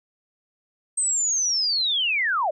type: linear sweep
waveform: sine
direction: down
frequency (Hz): 8372 to 554.4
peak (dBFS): -20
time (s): 0.97-2.51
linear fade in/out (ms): 10
effects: none